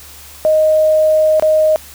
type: tone with dropouts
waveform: sine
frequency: 622.3 Hz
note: D#5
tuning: in tune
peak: -8 dBFS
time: 0.45-1.76 s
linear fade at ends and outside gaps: 0 ms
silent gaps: 1.397-1.424 s
effects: added 73 Hz sine -42 dBFS peak until 1.94 s + white hiss -37 dBFS RMS until 1.94 s